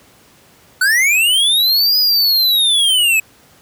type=linear two-way sweep; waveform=square; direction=up then down; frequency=1455 to 5000 to 2535 Hz; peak=-11 dBFS; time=0.81-3.2 s; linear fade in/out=5 ms; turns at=1.98 s; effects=pink hiss -48 dBFS RMS until 3.61 s + high-pass 80 Hz 12 dB/octave